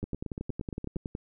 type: two click trains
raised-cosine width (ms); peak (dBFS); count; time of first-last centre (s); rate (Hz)
3; -21 / -22; 13 / 9; 0.04-1.151 / 0.03-0.96; 10.8 / 8.6
effects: none